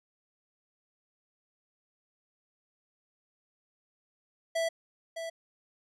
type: tone with echo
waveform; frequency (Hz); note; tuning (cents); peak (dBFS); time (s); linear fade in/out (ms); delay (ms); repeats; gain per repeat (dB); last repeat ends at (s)
square; 659.3; E5; 0; -28; 4.55-4.69; 10; 610; 1; -8; 5.3
effects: low-pass 10000 Hz 12 dB/octave